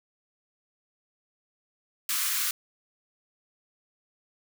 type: high-pass noise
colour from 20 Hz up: white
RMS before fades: -28 dBFS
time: 2.09-2.51 s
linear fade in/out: 2 ms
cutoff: 1100 Hz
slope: 48 dB/octave
effects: none